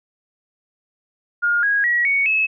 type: tone with pitch steps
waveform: sine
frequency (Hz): 1420 / 1650.1 / 1917.5 / 2228 / 2589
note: F6 / G#6 / A#6 / C#7 / E7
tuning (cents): +28 / -12 / +48 / +8 / -32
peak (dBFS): -15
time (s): 1.42-2.47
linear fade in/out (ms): 20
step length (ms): 210
effects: none